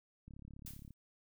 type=click train; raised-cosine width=5 ms; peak=-40 dBFS; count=23; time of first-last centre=0.28-0.907 s; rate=35.1 Hz
type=noise with exponential decay; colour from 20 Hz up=blue; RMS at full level=-46 dBFS; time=0.66-0.94 s; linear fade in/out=2 ms; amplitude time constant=59 ms
effects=none